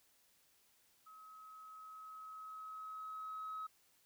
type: tone with level ramp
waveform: sine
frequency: 1279 Hz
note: D#6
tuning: 47 cents sharp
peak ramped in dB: -55 to -40 dBFS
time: 1.06-3.67 s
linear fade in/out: 10 ms
effects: tanh soft clip ceiling -38 dBFS + white hiss -72 dBFS RMS until 4.05 s